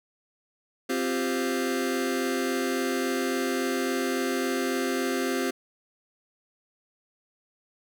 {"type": "chord", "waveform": "sawtooth", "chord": "C suspended fourth", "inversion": "none", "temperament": "just", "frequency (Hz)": [261.6, 348.8, 392.4], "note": ["C4", "F4", "G4"], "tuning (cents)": [0, -2, 2], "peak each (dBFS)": [-24, -27, -26], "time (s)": [0.89, 5.51], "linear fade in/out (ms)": 10, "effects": []}